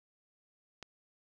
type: click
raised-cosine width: 0.2 ms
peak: -27 dBFS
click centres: 0.827 s
effects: none